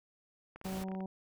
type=clicks; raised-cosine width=0.5 ms; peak=-34 dBFS; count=12; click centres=0.56 / 0.614 / 0.665 / 0.696 / 0.73 / 0.77 / 0.808 / 0.839 / 0.885 / 0.917 / 0.95 / 1.006 s
type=noise; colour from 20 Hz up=pink; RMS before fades=-46 dBFS; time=0.64-0.84 s; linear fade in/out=10 ms
type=harmonic tone; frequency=189.6 Hz; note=F#3; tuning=43 cents sharp; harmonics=1 / 2 / 3 / 4 / 5; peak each=-37 / -46 / -49 / -48 / -55 dBFS; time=0.65-1.06 s; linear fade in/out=2 ms
effects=none